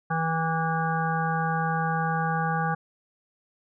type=harmonic tone with a mistuned harmonic; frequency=162.3 Hz; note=E3; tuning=27 cents flat; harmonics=1 / 3 / 5 / 7 / 9 / 10; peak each=-27 / -36 / -28 / -32 / -33 / -35 dBFS; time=0.1-2.75 s; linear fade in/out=10 ms; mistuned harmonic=7; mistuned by=+35 cents; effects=none